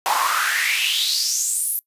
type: noise with high-pass filter sweep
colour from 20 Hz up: pink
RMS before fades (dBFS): -21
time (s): 0.06-1.79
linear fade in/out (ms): 0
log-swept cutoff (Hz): 810 to 12000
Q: 5.5
effects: noise-tail reverb RT60 0.1 s tail -22 dB re dry + resampled to 32000 Hz